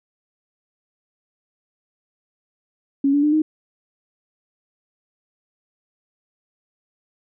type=tone with pitch steps; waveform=sine; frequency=277.2 / 287.8 / 298.8 / 310.2 Hz; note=C#4 / D4 / D4 / D#4; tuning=0 / -35 / +30 / -5 cents; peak=-14 dBFS; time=3.04-3.42 s; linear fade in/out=5 ms; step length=95 ms; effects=none